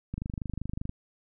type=click train; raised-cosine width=5 ms; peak=-21 dBFS; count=20; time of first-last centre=0.14-0.894 s; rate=25.2 Hz; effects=none